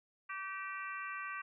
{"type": "harmonic tone with a mistuned harmonic", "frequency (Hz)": 386, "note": "G4", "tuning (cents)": -27, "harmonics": [3, 4, 5, 6, 7], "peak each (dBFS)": [-43, -45, -47, -49, -50], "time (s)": [0.29, 1.42], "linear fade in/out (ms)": 10, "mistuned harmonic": 6, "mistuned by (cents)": 28, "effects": []}